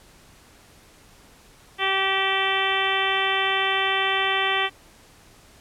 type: harmonic tone with a mistuned harmonic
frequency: 386.7 Hz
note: G4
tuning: 24 cents flat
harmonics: 1 / 2 / 3 / 4 / 5 / 6 / 7 / 8 / 9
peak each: -30 / -28 / -28 / -32 / -26 / -30 / -30 / -28 / -32 dBFS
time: 1.78-4.7 s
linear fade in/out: 50 ms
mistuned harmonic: 7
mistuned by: -20 cents
effects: pink hiss -52 dBFS RMS until 5.6 s + low-pass 12000 Hz 12 dB/octave